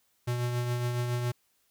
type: tone with tremolo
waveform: square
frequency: 121.8 Hz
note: B2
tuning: 24 cents flat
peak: -27 dBFS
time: 0.27-1.32 s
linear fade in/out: 10 ms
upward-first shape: triangle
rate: 7.2 Hz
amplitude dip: 40%
effects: white hiss -71 dBFS RMS until 1.7 s